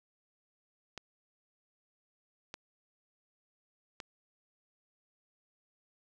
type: clicks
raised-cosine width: 0.2 ms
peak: -24 dBFS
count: 3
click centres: 0.977 / 2.541 / 4.002 s
effects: none